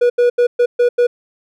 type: tone bursts at uneven times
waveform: triangle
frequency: 485 Hz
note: B4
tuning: 31 cents flat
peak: -7 dBFS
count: 6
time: 0.01-0.1 / 0.18-0.3 / 0.38-0.47 / 0.59-0.66 / 0.79-0.89 / 0.98-1.07 s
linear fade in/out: 10 ms
effects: none